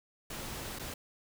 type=noise with dropouts; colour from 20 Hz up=pink; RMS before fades=-41 dBFS; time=0.3-0.94 s; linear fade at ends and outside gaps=5 ms; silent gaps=0.789-0.794 s; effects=none